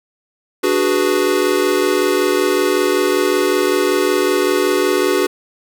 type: chord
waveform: square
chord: G# half-diminished seventh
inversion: second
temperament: equal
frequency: 293.7 / 370 / 415.3 / 493.9 Hz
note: D4 / F#4 / G#4 / B4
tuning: 0 / 0 / 0 / 0 cents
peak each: -22 / -17 / -20 / -22 dBFS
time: 0.63-5.27 s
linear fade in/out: 10 ms
effects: none